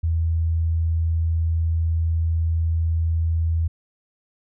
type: tone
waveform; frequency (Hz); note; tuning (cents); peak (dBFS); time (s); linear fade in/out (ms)
sine; 82; E2; -9; -18; 0.03-3.68; 10
effects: none